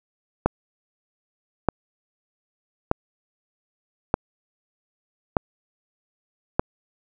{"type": "click train", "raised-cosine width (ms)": 1, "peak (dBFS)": -3, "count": 6, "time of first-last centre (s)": [0.46, 6.595], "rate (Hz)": 0.815, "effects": []}